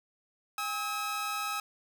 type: tone pair together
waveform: sawtooth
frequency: 813 / 1283.1 Hz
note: G#5 / E6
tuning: -37 / -47 cents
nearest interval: minor sixth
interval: 790 cents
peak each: -35 / -29 dBFS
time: 0.58-1.6 s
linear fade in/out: 2 ms
effects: none